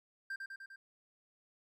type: tone with echo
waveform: triangle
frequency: 1581 Hz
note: G6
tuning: 14 cents sharp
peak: -36 dBFS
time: 0.3-0.36 s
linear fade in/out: 5 ms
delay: 100 ms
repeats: 4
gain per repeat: -3 dB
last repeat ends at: 0.76 s
effects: none